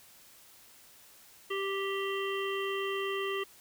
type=harmonic tone; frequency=392 Hz; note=G4; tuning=in tune; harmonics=1 / 3 / 5 / 7 / 8; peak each=-33 / -38 / -40 / -41 / -42 dBFS; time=1.5-3.44 s; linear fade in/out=10 ms; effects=white hiss -57 dBFS RMS until 3.6 s